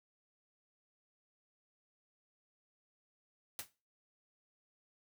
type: noise with exponential decay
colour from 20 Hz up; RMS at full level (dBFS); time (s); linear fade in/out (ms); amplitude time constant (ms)
white; -38; 3.59-3.7; 1; 22
effects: noise-tail reverb RT60 0.3 s tail -17 dB re dry